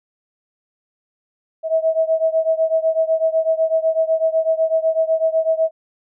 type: beating tone pair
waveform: sine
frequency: 642 / 650 Hz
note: E5 / E5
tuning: -46 / -24 cents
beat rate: 8 Hz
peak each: -17 / -19 dBFS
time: 1.63-5.71 s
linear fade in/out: 50 ms
effects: none